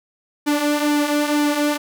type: tone with flanger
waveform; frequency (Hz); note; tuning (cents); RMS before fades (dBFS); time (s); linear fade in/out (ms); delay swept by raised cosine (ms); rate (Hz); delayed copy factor
sawtooth; 294.5; D4; +5; -19; 0.46-1.78; 20; 1.5 to 4.5; 2.1; -0.55
effects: none